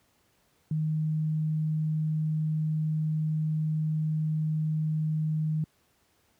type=tone; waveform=sine; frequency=155.56 Hz; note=D#3; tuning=in tune; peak=-25 dBFS; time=0.71-5.64 s; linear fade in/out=2 ms; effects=pink hiss -68 dBFS RMS until 6.39 s + high-pass 60 Hz 12 dB/octave